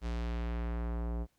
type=tone with low-pass filter sweep; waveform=square; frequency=58.27 Hz; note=A#1; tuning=in tune; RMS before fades=-35 dBFS; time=0.01-1.27 s; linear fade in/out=50 ms; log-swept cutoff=6200 to 720 Hz; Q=0.85; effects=pink hiss -75 dBFS RMS until 1.38 s